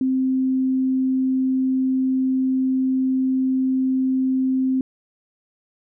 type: tone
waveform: sine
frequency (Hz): 261.2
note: C4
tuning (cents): -3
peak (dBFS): -17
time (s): 0.01-4.81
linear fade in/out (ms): 2
effects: none